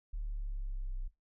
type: linear sweep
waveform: sine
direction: down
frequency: 37.57 to 30.87 Hz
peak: -34 dBFS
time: 0.13-1.08 s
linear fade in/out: 10 ms
effects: noise-tail reverb RT60 0.2 s tail -18 dB re dry + tanh soft clip ceiling -31 dBFS